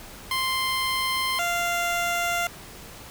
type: tone pair in turn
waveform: 15% pulse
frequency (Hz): 1046.5 / 694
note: C6 / F5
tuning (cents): 0 / -11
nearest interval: perfect fifth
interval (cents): 711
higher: first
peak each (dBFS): -17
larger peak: neither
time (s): 0.31-1.39 / 1.39-2.47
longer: neither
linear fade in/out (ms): 2
effects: pink hiss -43 dBFS RMS until 3.1 s